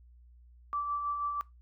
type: tone with tremolo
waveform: sine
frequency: 1163 Hz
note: D6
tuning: 17 cents flat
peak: -29 dBFS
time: 0.73-1.41 s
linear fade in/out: 0 ms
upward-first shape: sine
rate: 6.2 Hz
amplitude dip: 40%
effects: noise-tail reverb RT60 0.2 s tail -20 dB re dry + added 60 Hz sine -54 dBFS peak until 1.61 s